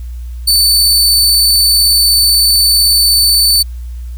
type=tone; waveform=sawtooth; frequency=4519 Hz; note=C#8; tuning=33 cents sharp; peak=-4 dBFS; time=0.47-3.63 s; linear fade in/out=10 ms; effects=added 60 Hz sine -21 dBFS peak until 4.17 s + white hiss -48 dBFS RMS until 4.17 s